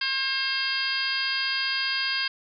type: harmonic tone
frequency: 535 Hz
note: C5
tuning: 38 cents sharp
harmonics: 2 / 3 / 4 / 5 / 6 / 7 / 8 / 9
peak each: -38 / -30 / -35 / -33 / -32 / -39 / -35 / -29 dBFS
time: 0.01-2.28 s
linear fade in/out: 5 ms
effects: none